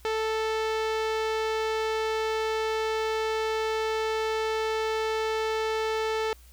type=tone with low-pass filter; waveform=sawtooth; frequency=440 Hz; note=A4; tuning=in tune; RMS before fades=-28 dBFS; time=0.05-6.33 s; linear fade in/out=0 ms; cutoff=4600 Hz; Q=0.82; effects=added 60 Hz sine -50 dBFS peak until 6.52 s + white hiss -58 dBFS RMS until 6.52 s